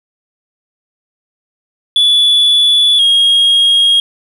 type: tone pair in turn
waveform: sine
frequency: 3439 / 3267 Hz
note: A7 / G#7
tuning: -40 / -29 cents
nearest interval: minor second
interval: 89 cents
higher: first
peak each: -4 dBFS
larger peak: neither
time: 1.96-2.99 / 2.99-4 s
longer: first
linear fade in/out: 2 ms
effects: tanh soft clip ceiling -5 dBFS + 7-bit